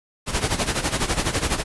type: noise with tremolo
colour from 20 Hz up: pink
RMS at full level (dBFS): -20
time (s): 0.26-1.64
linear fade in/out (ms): 50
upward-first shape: sine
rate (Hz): 12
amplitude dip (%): 75
effects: resampled to 24000 Hz